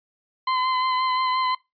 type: tone with vibrato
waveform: 40% pulse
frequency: 1026 Hz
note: C6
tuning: 34 cents flat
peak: -20 dBFS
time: 0.47-1.55 s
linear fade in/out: 5 ms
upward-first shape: sine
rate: 5.7 Hz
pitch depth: 23 cents each way
effects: noise-tail reverb RT60 0.2 s tail -21 dB re dry + resampled to 11025 Hz